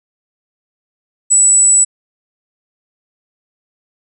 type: tone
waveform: sine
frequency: 7902 Hz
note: B8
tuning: in tune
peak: -6 dBFS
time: 1.3-1.85 s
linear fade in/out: 20 ms
effects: none